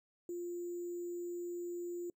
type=tone with sample-and-hold; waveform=sine; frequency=349.2 Hz; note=F4; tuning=in tune; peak=-38 dBFS; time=0.29-2.1 s; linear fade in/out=2 ms; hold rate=7350 Hz; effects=noise-tail reverb RT60 0.1 s tail -26 dB re dry